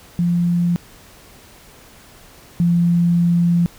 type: tone pair in turn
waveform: sine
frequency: 173.4 / 172.1 Hz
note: F3 / F3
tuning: -12 / -25 cents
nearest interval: unison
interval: 13 cents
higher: first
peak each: -14 / -12 dBFS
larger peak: second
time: 0.19-0.76 / 2.6-3.66 s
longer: second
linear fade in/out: 0 ms
effects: pink hiss -45 dBFS RMS until 3.78 s